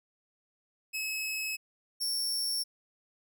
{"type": "tone pair in turn", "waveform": "sawtooth", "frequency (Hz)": [2576, 5458], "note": ["E7", "F8"], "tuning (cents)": [-41, -41], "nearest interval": "octave + minor second", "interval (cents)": 1300, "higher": "second", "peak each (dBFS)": [-29, -27], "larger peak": "second", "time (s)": [[0.93, 1.57], [2, 2.64]], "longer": "neither", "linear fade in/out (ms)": 20, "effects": []}